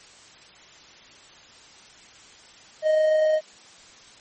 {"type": "tone with amplitude modulation", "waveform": "triangle", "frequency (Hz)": 622.3, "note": "D#5", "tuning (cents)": 0, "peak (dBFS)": -14, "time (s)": [2.82, 3.41], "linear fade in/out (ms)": 50, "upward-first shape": "sine", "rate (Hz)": 27.5, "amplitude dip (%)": 25, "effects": ["white hiss -49 dBFS RMS until 4.2 s", "MP3 32 kbps"]}